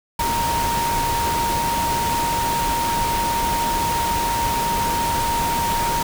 sine tone in noise, 932.3 Hz, A#5, in tune, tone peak -20 dBFS, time 0.19-6.03 s, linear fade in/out 5 ms, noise pink, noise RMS -25 dBFS, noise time 0.19-6.03 s, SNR +2 dB, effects none

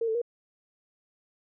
sine tone with pitch steps, 458.8 / 442.6 / 475.4 Hz, A#4 / A4 / A#4, -28 / +10 / +34 cents, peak -25 dBFS, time 0.01-0.217 s, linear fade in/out 5 ms, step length 69 ms, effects none

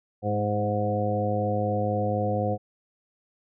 harmonic tone with a mistuned harmonic, 104.1 Hz, G#2, 5 cents sharp, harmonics 1 / 2 / 3 / 4 / 5 / 6 / 7, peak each -28 / -31 / -35 / -36 / -28 / -39 / -30 dBFS, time 0.22-2.58 s, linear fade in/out 50 ms, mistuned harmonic 3, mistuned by +20 cents, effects none

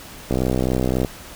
click train, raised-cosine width 2 ms, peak -7 dBFS, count 48, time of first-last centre 0.31-1.048 s, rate 63.7 Hz, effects pink hiss -39 dBFS RMS until 1.35 s

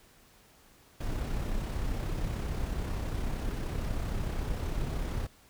brown noise with amplitude modulation, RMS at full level -31 dBFS, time 1-5.27 s, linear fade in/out 10 ms, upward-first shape sine, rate 33.1 Hz, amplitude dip 35%, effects pink hiss -60 dBFS RMS until 5.49 s

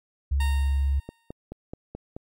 sine tone, 69.2 Hz, C#2, 2 cents flat, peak -20 dBFS, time 0.31-1 s, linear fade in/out 10 ms
15% pulse tone with exponential decay, 923 Hz, A#5, 17 cents flat, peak -24 dBFS, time 0.4-1.32 s, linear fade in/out 5 ms, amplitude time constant 200 ms
click train, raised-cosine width 2 ms, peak -22 dBFS, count 6, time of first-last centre 1.09-2.165 s, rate 4.65 Hz
effects MP3 64 kbps

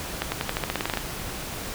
accelerating click train, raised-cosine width 0.3 ms, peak -9 dBFS, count 13, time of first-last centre 0.22-0.973 s, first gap 100 ms, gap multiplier 0.91, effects pink hiss -34 dBFS RMS until 1.74 s

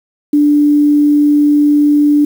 sine tone with quantisation, 293.7 Hz, D4, in tune, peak -6 dBFS, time 0.33-2.25 s, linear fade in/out 5 ms, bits 6, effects none

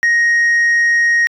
sine tone, 1874 Hz, A#6, 9 cents sharp, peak -7 dBFS, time 0.03-1.27 s, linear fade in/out 0 ms, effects tanh soft clip ceiling -9 dBFS

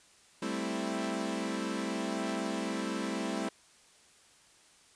sawtooth chord, A minor seventh, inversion third, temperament equal, 196 / 220 / 261.6 / 329.6 Hz, G3 / A3 / C4 / E4, 0 / 0 / 0 / 0 cents, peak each -34 dBFS, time 0.42-3.49 s, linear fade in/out 5 ms, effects white hiss -61 dBFS RMS until 4.95 s + resampled to 22050 Hz

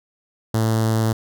sawtooth tone with notch filter, 111.3 Hz, A2, 20 cents sharp, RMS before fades -19 dBFS, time 0.54-1.13 s, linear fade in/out 5 ms, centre 2400 Hz, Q 1.1, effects none

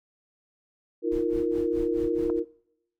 sine chord, Eb suspended second, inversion none, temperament equal with one note detuned, 316.2 / 349.2 / 466.2 Hz, Eb4 / F4 / Bb4, +28 / 0 / 0 cents, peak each -29 / -27 / -27 dBFS, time 1.02-2.45 s, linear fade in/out 50 ms
brown noise with tremolo, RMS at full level -38 dBFS, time 1.11-2.4 s, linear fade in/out 10 ms, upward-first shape sine, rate 4.7 Hz, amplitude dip 95%
clicks, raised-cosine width 1 ms, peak -24 dBFS, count 2, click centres 2.298 / 2.301 s
effects noise-tail reverb RT60 0.8 s tail -22 dB re dry

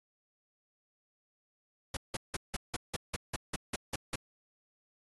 pink noise bursts, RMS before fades -35 dBFS, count 12, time 1.94-4.158 s, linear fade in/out 5 ms, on 29 ms, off 170 ms, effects AAC 32 kbps

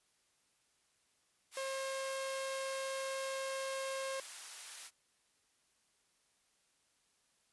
white high-pass noise, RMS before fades -48 dBFS, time 1.51-4.91 s, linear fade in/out 50 ms, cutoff 880 Hz, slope 12 dB/octave
sawtooth tone, 536 Hz, C5, 42 cents sharp, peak -34 dBFS, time 1.57-4.2 s, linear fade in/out 2 ms
effects white hiss -75 dBFS RMS until 7.52 s + resampled to 24000 Hz

